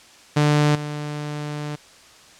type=tone with level steps; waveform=sawtooth; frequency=148.5 Hz; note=D3; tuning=20 cents sharp; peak=-11 / -23 dBFS; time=0.36-1.76 s; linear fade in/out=10 ms; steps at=0.75 s; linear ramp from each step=5 ms; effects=white hiss -48 dBFS RMS until 2.39 s + low-pass 7000 Hz 12 dB/octave